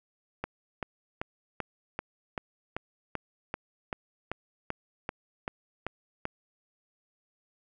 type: click train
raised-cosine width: 0.5 ms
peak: -17 dBFS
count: 16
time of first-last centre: 0.44-6.254 s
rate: 2.58 Hz
effects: none